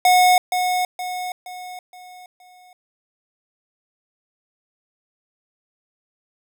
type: tone with echo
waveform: square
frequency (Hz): 729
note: F#5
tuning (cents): -26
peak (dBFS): -12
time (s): 0.05-0.38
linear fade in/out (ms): 2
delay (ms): 470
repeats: 5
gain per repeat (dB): -7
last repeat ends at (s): 2.73
effects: none